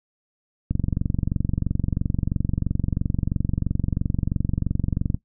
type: click train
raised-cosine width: 5 ms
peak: -10 dBFS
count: 103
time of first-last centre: 0.71-5.145 s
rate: 23 Hz
effects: noise-tail reverb RT60 0.1 s tail -17 dB re dry